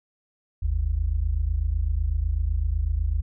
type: tone pair together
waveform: sine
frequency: 49.23 / 77.2 Hz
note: G1 / D#2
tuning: +8 / -13 cents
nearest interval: minor sixth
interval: 779 cents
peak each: -24 / -24 dBFS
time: 0.62-3.22 s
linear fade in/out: 10 ms
effects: none